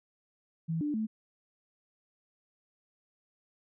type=tone with pitch steps; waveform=sine; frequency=163.1 / 295.8 / 218.5 Hz; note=E3 / D4 / A3; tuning=-18 / +13 / -12 cents; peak=-29 dBFS; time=0.68-1.07 s; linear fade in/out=20 ms; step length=130 ms; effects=none